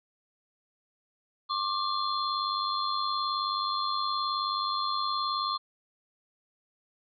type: tone cluster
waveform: sine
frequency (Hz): 1080 / 1179 / 3450 / 4180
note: C#6 / D6 / A7 / C8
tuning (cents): -45 / +6 / -35 / -2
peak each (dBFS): -32 / -31 / -38 / -34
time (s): 1.49-5.58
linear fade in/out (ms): 20
effects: none